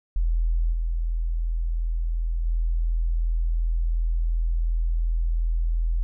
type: tone with level steps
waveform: sine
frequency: 41.39 Hz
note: E1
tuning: 8 cents sharp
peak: -19 / -22 / -20 dBFS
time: 0.16-6.03 s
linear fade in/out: 0 ms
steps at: 0.72 / 2.45 s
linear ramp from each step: 10 ms
effects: none